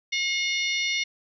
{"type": "harmonic tone with a mistuned harmonic", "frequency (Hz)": 719, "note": "F#5", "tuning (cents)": -50, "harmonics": [3, 4, 5, 6, 7, 8], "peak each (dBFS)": [-26, -32, -31, -35, -40, -35], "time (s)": [0.12, 1.04], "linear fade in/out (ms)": 10, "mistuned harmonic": 7, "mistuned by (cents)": 44, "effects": []}